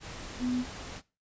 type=tone in noise; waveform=sine; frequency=249 Hz; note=B3; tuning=14 cents sharp; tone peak=-27 dBFS; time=0.39-0.65 s; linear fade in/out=50 ms; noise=pink; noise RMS=-42 dBFS; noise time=0-1.02 s; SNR=+12 dB; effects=noise-tail reverb RT60 0.3 s tail -20 dB re dry + resampled to 16000 Hz